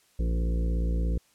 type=harmonic tone with a mistuned harmonic; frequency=57 Hz; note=A#1; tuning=38 cents flat; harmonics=1 / 2 / 3 / 4 / 5 / 6 / 7 / 8 / 9; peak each=-24 / -42 / -34 / -47 / -41 / -45 / -49 / -44 / -45 dBFS; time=0.19-1.18 s; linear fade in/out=5 ms; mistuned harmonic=6; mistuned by=+41 cents; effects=white hiss -64 dBFS RMS until 1.34 s + low-pass 11000 Hz 12 dB/octave